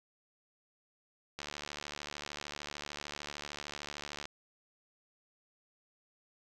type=click train; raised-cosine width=0.2 ms; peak=-23 dBFS; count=211; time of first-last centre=1.39-4.255 s; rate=73.3 Hz; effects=none